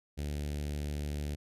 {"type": "tone with notch filter", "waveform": "sawtooth", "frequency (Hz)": 73.42, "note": "D2", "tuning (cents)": 0, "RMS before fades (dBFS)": -36, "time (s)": [0.17, 1.36], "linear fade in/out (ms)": 20, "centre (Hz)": 1100, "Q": 0.62, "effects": ["resampled to 32000 Hz"]}